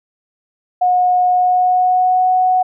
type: tone with pitch glide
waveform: sine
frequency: 725 to 739 Hz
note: F#5 to F#5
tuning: -35 to -2 cents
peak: -10 dBFS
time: 0.81-2.63 s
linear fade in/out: 10 ms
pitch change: +33 cents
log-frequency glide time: 1.28-2.28 s
effects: none